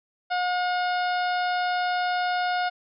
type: harmonic tone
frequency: 720 Hz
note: F#5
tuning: 47 cents flat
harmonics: 1 / 2 / 3 / 4 / 5 / 6 / 7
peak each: -24 / -29 / -38 / -39 / -39 / -40 / -43 dBFS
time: 0.3-2.7 s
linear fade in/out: 20 ms
effects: none